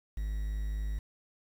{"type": "tone with quantisation", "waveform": "triangle", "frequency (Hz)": 52.1, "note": "G#1", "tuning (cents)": 6, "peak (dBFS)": -29, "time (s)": [0.17, 0.99], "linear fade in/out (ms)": 5, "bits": 9, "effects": []}